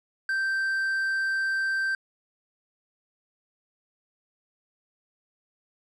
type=tone with hard clipping; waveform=triangle; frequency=1564 Hz; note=G6; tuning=4 cents flat; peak=-25 dBFS; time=0.29-1.95 s; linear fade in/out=2 ms; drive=6 dB; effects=resampled to 24000 Hz